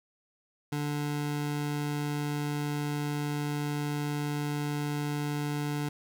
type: tone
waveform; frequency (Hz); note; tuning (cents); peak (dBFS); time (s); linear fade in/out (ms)
25% pulse; 146.83; D3; 0; -26; 0.72-5.89; 5
effects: none